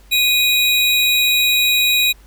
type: tone pair together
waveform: square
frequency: 2477 / 3855 Hz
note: D#7 / B7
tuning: -8 / -43 cents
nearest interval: minor sixth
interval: 765 cents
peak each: -16 dBFS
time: 0.11-2.13 s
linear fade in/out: 20 ms
effects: added 49 Hz sine -43 dBFS peak until 2.26 s + pink hiss -52 dBFS RMS until 2.26 s